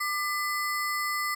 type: ring-modulated tone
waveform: square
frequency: 1600 Hz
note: G6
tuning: 35 cents sharp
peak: -25 dBFS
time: 0-1.35 s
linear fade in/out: 10 ms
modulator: 408 Hz
effects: 11-bit